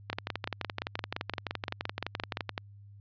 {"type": "two click trains", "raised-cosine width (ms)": 0.3, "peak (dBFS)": [-16, -16], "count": [14, 30], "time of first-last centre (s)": [[0.13, 2.371], [0.1, 2.579]], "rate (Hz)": [5.8, 11.7], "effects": ["added 101 Hz sine -49 dBFS peak until 3 s", "resampled to 11025 Hz"]}